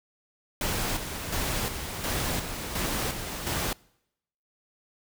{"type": "noise with tremolo", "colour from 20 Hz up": "pink", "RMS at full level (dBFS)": -29, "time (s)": [0.61, 3.73], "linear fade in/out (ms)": 2, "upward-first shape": "square", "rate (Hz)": 1.4, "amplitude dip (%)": 50, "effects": ["noise-tail reverb RT60 0.8 s tail -25 dB re dry"]}